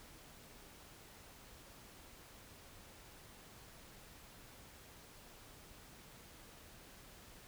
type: silence
effects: pink hiss -58 dBFS RMS until 7.47 s